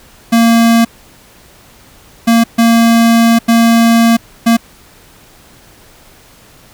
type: tone bursts at uneven times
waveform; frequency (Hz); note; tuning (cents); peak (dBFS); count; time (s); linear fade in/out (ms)
square; 230.5; A#3; -19; -6; 5; 0.32-0.85 / 2.27-2.44 / 2.58-3.39 / 3.48-4.17 / 4.46-4.57; 10
effects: pink hiss -42 dBFS RMS until 6.73 s